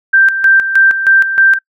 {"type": "tone with tremolo", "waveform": "sine", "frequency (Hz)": 1570, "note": "G6", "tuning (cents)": 2, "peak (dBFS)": -4, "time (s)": [0.13, 1.59], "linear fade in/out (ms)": 10, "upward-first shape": "square", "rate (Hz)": 3.2, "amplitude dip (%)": 65, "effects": ["noise-tail reverb RT60 0.1 s tail -25 dB re dry"]}